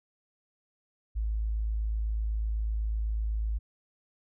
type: tone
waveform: sine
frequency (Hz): 54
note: A1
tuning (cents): -32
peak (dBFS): -27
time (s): 1.15-3.59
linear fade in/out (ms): 20
effects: none